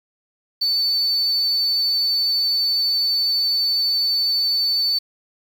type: tone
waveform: sine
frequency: 4506 Hz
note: C#8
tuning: 28 cents sharp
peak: -15 dBFS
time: 0.61-4.99 s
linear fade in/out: 10 ms
effects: tanh soft clip ceiling -15 dBFS + 7-bit